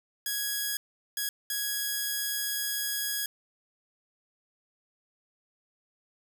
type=tone bursts at uneven times; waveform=5% pulse; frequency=1661.2 Hz; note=G#6; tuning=in tune; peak=-18 dBFS; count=3; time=0.26-0.77 / 1.17-1.29 / 1.5-3.26 s; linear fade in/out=2 ms; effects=10-bit